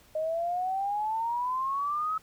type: exponential sweep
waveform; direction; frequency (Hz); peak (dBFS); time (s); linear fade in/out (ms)
sine; up; 617 to 1294; -27; 0.15-2.18; 5
effects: pink hiss -59 dBFS RMS until 2.22 s